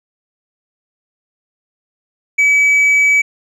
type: tone with tanh clipping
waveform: sine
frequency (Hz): 2286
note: D7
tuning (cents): -47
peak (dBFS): -9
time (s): 2.38-3.22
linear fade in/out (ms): 10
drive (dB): 3
effects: none